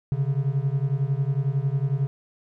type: beating tone pair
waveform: triangle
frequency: 133 / 144 Hz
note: C3 / D3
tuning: +29 / -34 cents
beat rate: 11 Hz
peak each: -22 / -23 dBFS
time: 0.12-2.07 s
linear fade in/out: 0 ms
effects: none